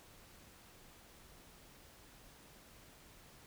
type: silence
effects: pink hiss -60 dBFS RMS until 3.46 s